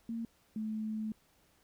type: tone pair in turn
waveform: sine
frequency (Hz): 229.3 / 217.1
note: A#3 / A3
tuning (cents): -28 / -23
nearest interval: minor second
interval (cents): 95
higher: first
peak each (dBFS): -35 / -34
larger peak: second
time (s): 0.09-0.25 / 0.56-1.12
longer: second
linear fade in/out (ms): 2
effects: pink hiss -69 dBFS RMS until 1.63 s